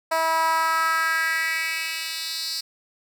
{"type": "tone with high-pass filter sweep", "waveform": "10% pulse", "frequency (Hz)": 324.1, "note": "E4", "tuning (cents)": -29, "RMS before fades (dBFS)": -24, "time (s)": [0.11, 2.61], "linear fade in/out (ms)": 10, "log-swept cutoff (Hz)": [740, 4600], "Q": 3.3, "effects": []}